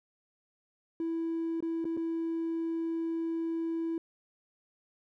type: tone with dropouts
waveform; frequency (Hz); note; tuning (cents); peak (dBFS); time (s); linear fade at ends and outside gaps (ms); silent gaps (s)
triangle; 329.6; E4; 0; -27; 1-3.98; 2; 1.605-1.625 / 1.844-1.852 / 1.968-1.973
effects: tanh soft clip ceiling -26 dBFS